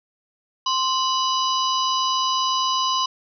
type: harmonic tone with a mistuned harmonic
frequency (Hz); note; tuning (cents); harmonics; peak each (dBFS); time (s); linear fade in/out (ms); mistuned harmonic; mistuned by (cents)
987.8; B5; 0; 1 / 3 / 4 / 5 / 6; -21 / -26 / -30 / -28 / -33; 0.66-3.06; 5; 1; +96
effects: none